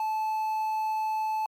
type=tone with quantisation; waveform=triangle; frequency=870 Hz; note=A5; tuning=20 cents flat; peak=-24 dBFS; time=0-1.46 s; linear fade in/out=2 ms; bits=9; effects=MP3 64 kbps